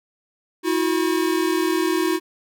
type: tone pair together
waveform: square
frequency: 322.8 / 362.8 Hz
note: E4 / F#4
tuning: -36 / -34 cents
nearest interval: major second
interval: 202 cents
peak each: -22 dBFS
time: 0.63-2.2 s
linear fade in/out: 50 ms
effects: none